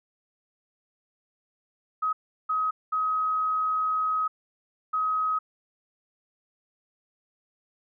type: tone bursts at uneven times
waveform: sine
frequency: 1267 Hz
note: D#6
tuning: 31 cents sharp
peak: -23 dBFS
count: 4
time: 2.02-2.13 / 2.49-2.71 / 2.92-4.28 / 4.93-5.39 s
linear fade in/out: 10 ms
effects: none